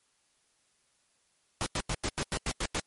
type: noise bursts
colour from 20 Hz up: pink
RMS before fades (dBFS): -31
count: 9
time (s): 1.61-2.798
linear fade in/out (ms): 0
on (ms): 52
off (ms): 90
effects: white hiss -71 dBFS RMS until 2.86 s + MP3 48 kbps

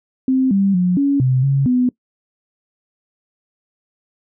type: tone with pitch steps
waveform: sine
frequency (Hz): 261.3 / 196.5 / 180 / 280.5 / 129 / 137.6 / 249.8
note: C4 / G3 / F#3 / C#4 / C3 / C#3 / B3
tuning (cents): -2 / +4 / -47 / +21 / -24 / -12 / +20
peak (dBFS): -12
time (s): 0.28-1.89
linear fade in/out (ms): 2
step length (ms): 230
effects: noise-tail reverb RT60 0.1 s tail -22 dB re dry

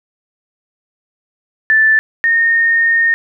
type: tone pair in turn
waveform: sine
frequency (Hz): 1760 / 1838.8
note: A6 / A#6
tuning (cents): 0 / -24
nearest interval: minor second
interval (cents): 76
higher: second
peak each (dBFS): -7 / -9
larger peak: first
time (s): 1.7-1.99 / 2.24-3.14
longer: second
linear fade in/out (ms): 0
effects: none

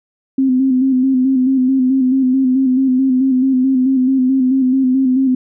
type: tone with vibrato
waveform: sine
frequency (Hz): 260.7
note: C4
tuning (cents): -6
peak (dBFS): -10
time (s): 0.38-5.35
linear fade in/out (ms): 5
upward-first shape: square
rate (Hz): 4.6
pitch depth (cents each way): 40
effects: none

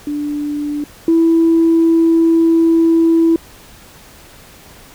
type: tone pair in turn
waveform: sine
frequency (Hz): 293.7 / 329.7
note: D4 / E4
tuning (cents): 0 / 0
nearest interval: major second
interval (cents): 200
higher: second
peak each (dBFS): -17 / -7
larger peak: second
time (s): 0.07-0.84 / 1.08-3.36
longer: second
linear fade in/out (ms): 2
effects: tanh soft clip ceiling -4 dBFS + pink hiss -41 dBFS RMS until 4.94 s

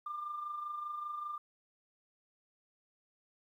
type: tone with amplitude modulation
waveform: sine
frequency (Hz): 1196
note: D6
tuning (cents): +31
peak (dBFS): -35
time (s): 0.06-1.38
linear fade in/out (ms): 5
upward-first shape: sine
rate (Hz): 25.1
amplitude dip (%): 50
effects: tanh soft clip ceiling -31 dBFS + 12-bit

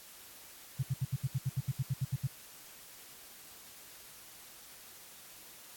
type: tone bursts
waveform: sine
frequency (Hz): 131.3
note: C3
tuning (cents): +6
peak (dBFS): -28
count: 14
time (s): 0.79-2.273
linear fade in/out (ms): 10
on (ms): 40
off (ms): 71
effects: white hiss -53 dBFS RMS until 5.76 s + AAC 64 kbps

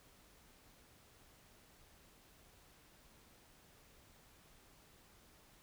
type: silence
effects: pink hiss -65 dBFS RMS until 5.62 s

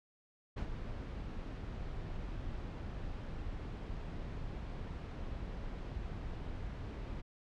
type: noise with ADSR envelope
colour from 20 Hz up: brown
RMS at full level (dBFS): -35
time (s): 0.56-7.22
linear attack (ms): 21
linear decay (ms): 84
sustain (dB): -7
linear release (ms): 17
effects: low-pass 4000 Hz 12 dB/octave

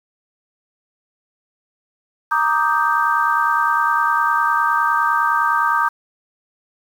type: chord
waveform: sine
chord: Eb major seventh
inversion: second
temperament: equal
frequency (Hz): 932.3 / 1174.7 / 1244.5 / 1568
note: Bb5 / D6 / Eb6 / G6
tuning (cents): 0 / 0 / 0 / 0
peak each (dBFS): -20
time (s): 2.31-5.89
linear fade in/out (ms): 10
effects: 7-bit

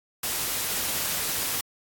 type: noise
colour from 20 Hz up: white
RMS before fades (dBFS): -28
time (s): 0.23-1.61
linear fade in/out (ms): 5
effects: AAC 64 kbps

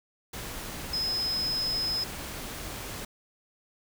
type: tone in noise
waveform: sine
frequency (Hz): 5100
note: D#8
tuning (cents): +42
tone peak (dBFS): -27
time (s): 0.93-2.04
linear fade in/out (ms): 5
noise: pink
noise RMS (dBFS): -38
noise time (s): 0.33-3.05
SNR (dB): +8
effects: none

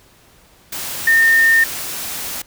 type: tone in noise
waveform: sine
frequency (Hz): 1821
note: A#6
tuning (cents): -41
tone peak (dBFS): -9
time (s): 1.07-1.64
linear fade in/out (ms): 5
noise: white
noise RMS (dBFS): -26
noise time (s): 0.72-2.42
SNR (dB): +14
effects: pink hiss -50 dBFS RMS until 2.46 s

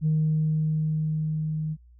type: tone with level ramp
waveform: sine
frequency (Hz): 155.56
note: D#3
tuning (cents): 0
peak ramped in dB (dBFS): -18 to -26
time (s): 0.01-1.77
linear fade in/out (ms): 50
effects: tanh soft clip ceiling -16 dBFS + added 60 Hz sine -50 dBFS peak until 1.99 s

